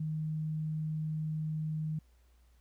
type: tone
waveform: sine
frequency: 155.56 Hz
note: D#3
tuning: in tune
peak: -32 dBFS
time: 0-1.99 s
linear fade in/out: 5 ms
effects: added 60 Hz sine -61 dBFS peak until 2.6 s + pink hiss -73 dBFS RMS until 2.6 s